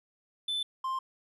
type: tone pair in turn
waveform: triangle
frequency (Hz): 3517 / 1051.1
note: A7 / C6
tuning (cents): -1 / +8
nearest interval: octave + major sixth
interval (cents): 2091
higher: first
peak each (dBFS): -28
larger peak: neither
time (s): 0.48-0.63 / 0.84-0.99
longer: neither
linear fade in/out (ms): 5
effects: resampled to 32000 Hz